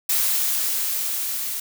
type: noise with level ramp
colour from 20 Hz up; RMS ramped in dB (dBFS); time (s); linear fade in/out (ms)
blue; -20 to -28; 0.09-1.6; 5
effects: none